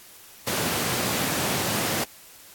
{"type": "high-pass noise", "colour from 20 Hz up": "pink", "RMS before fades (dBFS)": -26, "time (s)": [0.47, 2.04], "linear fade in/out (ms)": 5, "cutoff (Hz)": 110, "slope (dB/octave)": 24, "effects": ["white hiss -48 dBFS RMS until 2.54 s", "AAC 64 kbps"]}